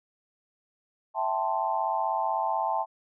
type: chord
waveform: sine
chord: A minor seventh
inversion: second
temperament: equal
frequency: 659.3 / 784 / 880 / 1046.5 Hz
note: E5 / G5 / A5 / C6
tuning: 0 / 0 / 0 / 0 cents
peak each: -32 / -31 / -28 / -33 dBFS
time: 1.14-2.86 s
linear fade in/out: 50 ms
effects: none